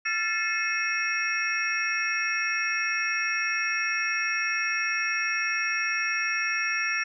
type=tone cluster; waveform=sine; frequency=1368 / 1757 / 2156 / 2586 / 5590 Hz; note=F6 / A6 / C#7 / E7 / F8; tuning=-36 / -3 / -49 / -34 / +1 cents; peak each=-33 / -29 / -31 / -30 / -35 dBFS; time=0.05-7.04 s; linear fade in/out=10 ms; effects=none